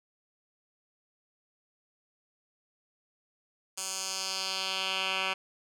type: tone with band-pass filter sweep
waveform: 10% pulse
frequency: 190 Hz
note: F#3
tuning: 46 cents sharp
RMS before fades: -33 dBFS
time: 3.77-5.34 s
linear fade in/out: 10 ms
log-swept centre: 7700 to 2300 Hz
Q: 1.9
effects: none

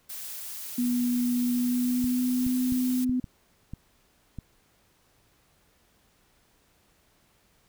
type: noise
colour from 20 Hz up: blue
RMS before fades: -38 dBFS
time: 0.09-3.05 s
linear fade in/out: 10 ms
type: tone with pitch glide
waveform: sine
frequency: 244.3 to 252.3 Hz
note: B3 to B3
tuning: -19 to +37 cents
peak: -23 dBFS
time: 0.78-3.2 s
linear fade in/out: 5 ms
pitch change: +56 cents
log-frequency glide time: 1.46-2.58 s
type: clicks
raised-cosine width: 5 ms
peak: -24 dBFS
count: 7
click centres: 2.042 / 2.466 / 2.723 / 3.095 / 3.242 / 3.736 / 4.387 s
effects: pink hiss -65 dBFS RMS until 7.68 s

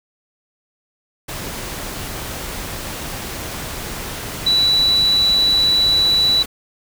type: tone in noise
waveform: sine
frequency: 3947 Hz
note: B7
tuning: 2 cents flat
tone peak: -12 dBFS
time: 4.46-6.43 s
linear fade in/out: 10 ms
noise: pink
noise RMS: -28 dBFS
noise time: 1.28-6.46 s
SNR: +13 dB
effects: none

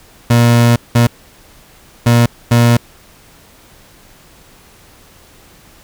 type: tone bursts at uneven times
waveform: 30% pulse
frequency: 118.5 Hz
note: A#2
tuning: 29 cents sharp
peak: -4 dBFS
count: 4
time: 0.3-0.76 / 0.95-1.07 / 2.06-2.26 / 2.51-2.77 s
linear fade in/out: 5 ms
effects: pink hiss -44 dBFS RMS until 5.83 s

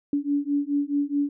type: beating tone pair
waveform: sine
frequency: 284.2 / 288.9 Hz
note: C#4 / D4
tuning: +43 / -28 cents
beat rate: 4.7 Hz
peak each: -25 dBFS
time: 0.13-1.29 s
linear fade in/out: 2 ms
effects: none

